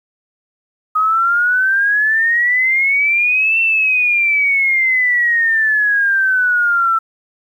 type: exponential two-way sweep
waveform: sine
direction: up then down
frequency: 1253 to 2699 to 1327 Hz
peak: -11 dBFS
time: 0.95-6.99 s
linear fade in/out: 10 ms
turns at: 3.6 s
effects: 8-bit